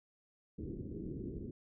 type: low-pass noise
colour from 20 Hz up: white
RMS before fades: -43 dBFS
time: 0.58-1.51 s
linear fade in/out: 5 ms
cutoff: 390 Hz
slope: 48 dB/octave
effects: none